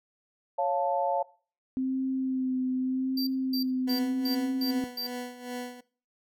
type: chord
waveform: sine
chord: Db augmented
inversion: none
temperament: equal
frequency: 554.4 / 698.5 / 880 Hz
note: Db5 / F5 / A5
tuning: 0 / 0 / 0 cents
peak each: -29 dBFS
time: 0.58-1.23 s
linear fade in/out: 10 ms
type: tone with vibrato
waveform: sine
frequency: 260 Hz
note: C4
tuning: 11 cents flat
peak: -26 dBFS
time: 1.77-4.84 s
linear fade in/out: 0 ms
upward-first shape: sine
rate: 0.84 Hz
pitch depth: 23 cents each way
type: tone bursts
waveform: square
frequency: 4686 Hz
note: D8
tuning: 5 cents flat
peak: -32 dBFS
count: 6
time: 3.17-5.07 s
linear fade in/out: 5 ms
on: 100 ms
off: 260 ms
type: tone with tremolo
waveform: 20% pulse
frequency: 246.9 Hz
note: B3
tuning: in tune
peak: -28 dBFS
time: 3.87-5.81 s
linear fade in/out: 10 ms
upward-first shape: sine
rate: 2.5 Hz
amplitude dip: 75%
effects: noise-tail reverb RT60 0.4 s tail -20 dB re dry